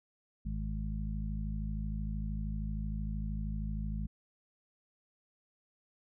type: harmonic tone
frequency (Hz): 53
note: G#1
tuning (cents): +36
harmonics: 1 / 2 / 3 / 4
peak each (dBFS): -35 / -44 / -41 / -42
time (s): 0.45-4.07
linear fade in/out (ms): 10
effects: none

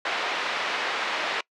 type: band-pass noise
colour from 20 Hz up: white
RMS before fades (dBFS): -28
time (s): 0.05-1.41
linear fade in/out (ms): 5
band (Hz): 490 to 2600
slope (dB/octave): 12
effects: noise-tail reverb RT60 0.1 s tail -24 dB re dry + low-pass 5000 Hz 12 dB/octave

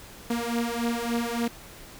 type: beating tone pair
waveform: sawtooth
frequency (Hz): 233.1 / 236.6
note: A#3 / A#3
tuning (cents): 0 / +26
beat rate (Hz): 3.5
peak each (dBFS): -25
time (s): 0.3-1.48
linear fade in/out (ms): 5
effects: pink hiss -46 dBFS RMS until 1.99 s

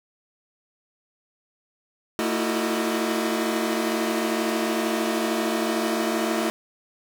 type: tone cluster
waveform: sawtooth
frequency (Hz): 226.3 / 326.3 / 339.4 / 368.5 / 612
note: A3 / E4 / F4 / F#4 / D#5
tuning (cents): +49 / -18 / -49 / -7 / -29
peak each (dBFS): -23 / -24 / -28 / -26 / -28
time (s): 2.19-6.5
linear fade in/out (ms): 0
effects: none

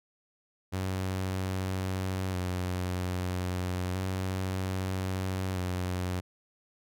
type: tone with vibrato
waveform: sawtooth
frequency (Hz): 92.5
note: F#2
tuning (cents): 0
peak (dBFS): -26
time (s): 0.72-6.21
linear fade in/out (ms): 20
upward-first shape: square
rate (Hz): 0.31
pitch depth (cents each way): 30
effects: none

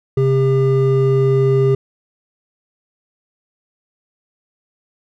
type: tone pair together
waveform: triangle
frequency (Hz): 133.52 / 400.8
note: C3 / G4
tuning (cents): +35 / +38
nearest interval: octave + perfect fifth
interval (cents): 1903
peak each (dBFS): -12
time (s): 0.17-1.75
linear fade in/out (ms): 5
effects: none

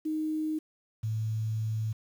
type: tone pair in turn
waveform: sine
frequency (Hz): 311.1 / 109.99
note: D#4 / A2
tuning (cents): 0 / 0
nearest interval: octave + tritone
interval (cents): 1800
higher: first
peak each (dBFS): -28 / -28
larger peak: neither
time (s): 0.05-0.59 / 1.03-1.93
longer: second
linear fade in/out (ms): 10
effects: 9-bit

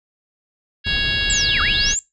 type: harmonic tone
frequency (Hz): 554.4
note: C#5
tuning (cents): 0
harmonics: 3 / 4 / 5 / 6 / 7 / 8 / 9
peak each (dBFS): -23 / -33 / -23 / -24 / -25 / -29 / -31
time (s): 0.84-1.96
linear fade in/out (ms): 50
type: noise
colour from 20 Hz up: brown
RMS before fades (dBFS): -27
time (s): 0.86-1.94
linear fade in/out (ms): 5
type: linear two-way sweep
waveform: sine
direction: down then up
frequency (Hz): 7902 to 1174.7 to 7490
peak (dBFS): -19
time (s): 1.3-1.99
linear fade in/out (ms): 0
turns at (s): 1.61
effects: noise-tail reverb RT60 0.2 s tail -20 dB re dry + resampled to 22050 Hz

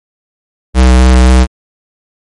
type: tone with vibrato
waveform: square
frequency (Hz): 63.3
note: B1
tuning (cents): +43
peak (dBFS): -3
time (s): 0.74-1.47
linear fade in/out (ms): 50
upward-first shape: sine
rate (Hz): 3.8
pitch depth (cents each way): 12
effects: MP3 48 kbps

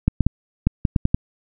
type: clicks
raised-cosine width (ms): 5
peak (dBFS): -3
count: 8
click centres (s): 0.08 / 0.207 / 0.266 / 0.67 / 0.852 / 0.962 / 1.054 / 1.145
effects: none

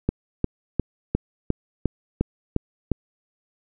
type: click train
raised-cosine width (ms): 3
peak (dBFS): -7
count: 9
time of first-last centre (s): 0.09-2.917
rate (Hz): 2.83
effects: none

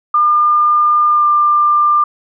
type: tone with pitch glide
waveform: sine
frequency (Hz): 1204 to 1192.9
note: D6 to D6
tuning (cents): +43 to +27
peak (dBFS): -8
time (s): 0.14-2.04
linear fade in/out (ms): 5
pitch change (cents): -16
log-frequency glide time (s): 1.12-1.26
effects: none

